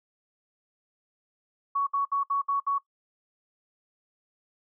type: tone bursts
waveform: sine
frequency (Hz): 1118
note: C#6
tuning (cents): +14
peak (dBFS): -23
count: 6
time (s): 1.75-2.785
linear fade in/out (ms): 10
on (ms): 120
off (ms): 63
effects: noise-tail reverb RT60 0.1 s tail -20 dB re dry